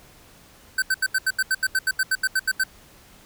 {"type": "tone bursts", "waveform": "square", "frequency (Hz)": 1538, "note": "G6", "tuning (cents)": -33, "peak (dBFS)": -19, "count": 16, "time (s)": [0.78, 2.637], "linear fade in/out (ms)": 5, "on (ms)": 42, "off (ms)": 79, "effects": ["pink hiss -51 dBFS RMS until 3.25 s"]}